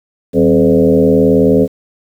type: tone with frequency modulation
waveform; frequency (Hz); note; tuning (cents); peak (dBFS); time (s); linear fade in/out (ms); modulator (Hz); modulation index
sine; 346.3; F4; -15; -6; 0.33-1.68; 50; 79; 2.4
effects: 7-bit